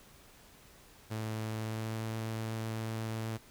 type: tone with pitch glide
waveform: sawtooth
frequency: 109.7 to 111.49 Hz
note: A2 to A2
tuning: -5 to +23 cents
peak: -31 dBFS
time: 1.1-3.38 s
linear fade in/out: 20 ms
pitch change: +28 cents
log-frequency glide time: 1.52-2.05 s
effects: pink hiss -58 dBFS RMS until 3.5 s